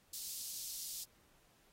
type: high-pass noise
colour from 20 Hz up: pink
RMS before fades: -45 dBFS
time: 0.13-1.04 s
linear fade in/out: 5 ms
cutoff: 4400 Hz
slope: 24 dB/octave
effects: pink hiss -70 dBFS RMS until 1.72 s + AAC 48 kbps